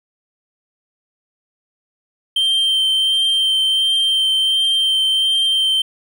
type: tone with vibrato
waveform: triangle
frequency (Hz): 3136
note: G7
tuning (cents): 0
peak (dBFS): -12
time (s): 2.36-5.82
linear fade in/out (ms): 5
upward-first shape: sine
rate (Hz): 1.4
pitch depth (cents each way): 12
effects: none